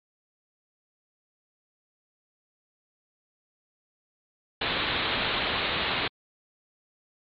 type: low-pass noise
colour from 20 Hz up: white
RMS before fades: -28 dBFS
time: 4.61-6.08 s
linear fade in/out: 5 ms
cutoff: 4100 Hz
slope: 96 dB/octave
effects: MP3 48 kbps